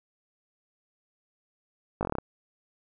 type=slowing click train; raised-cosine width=1 ms; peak=-15 dBFS; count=8; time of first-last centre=2.01-2.185 s; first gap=19 ms; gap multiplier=1.09; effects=none